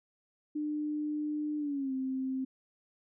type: tone with pitch glide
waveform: sine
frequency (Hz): 300 to 262.7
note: D4 to C4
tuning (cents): +37 to +7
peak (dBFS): -31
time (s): 0.55-2.45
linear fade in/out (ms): 10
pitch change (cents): -230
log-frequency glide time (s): 1.58-1.93
effects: none